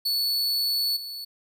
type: tone with level steps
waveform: 45% pulse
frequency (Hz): 4435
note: C#8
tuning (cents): 0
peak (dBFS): -22 / -33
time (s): 0.05-1.25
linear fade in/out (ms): 10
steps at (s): 0.96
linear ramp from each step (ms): 10
effects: none